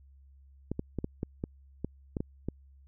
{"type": "clicks", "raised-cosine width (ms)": 3, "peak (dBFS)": -19, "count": 10, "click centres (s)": [0.716, 0.794, 0.987, 1.044, 1.231, 1.439, 1.846, 2.168, 2.205, 2.486], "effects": ["added 68 Hz sine -54 dBFS peak until 2.87 s"]}